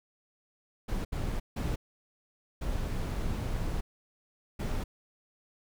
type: noise bursts at uneven times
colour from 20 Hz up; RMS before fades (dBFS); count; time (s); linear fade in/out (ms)
brown; -32; 5; 0.88-1.05 / 1.12-1.4 / 1.56-1.76 / 2.61-3.81 / 4.59-4.84; 10
effects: none